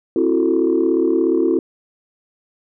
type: chord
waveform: sine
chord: F# half-diminished seventh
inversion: second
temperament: just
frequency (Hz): 266.4 / 333 / 370 / 444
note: C4 / E4 / F#4 / A4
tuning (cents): +31 / +18 / 0 / +16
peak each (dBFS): -21 / -16 / -18 / -21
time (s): 0.16-1.59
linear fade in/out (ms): 2
effects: tanh soft clip ceiling -6 dBFS